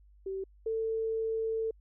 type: tone pair in turn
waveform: sine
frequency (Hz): 384.9 / 446.3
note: G4 / A4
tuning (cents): -32 / +25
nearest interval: minor third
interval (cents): 257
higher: second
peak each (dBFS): -33 / -29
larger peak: second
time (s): 0.26-0.44 / 0.66-1.71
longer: second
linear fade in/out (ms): 5
effects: added 50 Hz sine -56 dBFS peak until 1.8 s